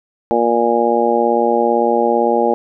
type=harmonic tone; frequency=117.8 Hz; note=A#2; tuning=19 cents sharp; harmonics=2 / 3 / 4 / 5 / 6 / 7; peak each=-21 / -19 / -17 / -19 / -23 / -17 dBFS; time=0.31-2.54 s; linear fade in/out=0 ms; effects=none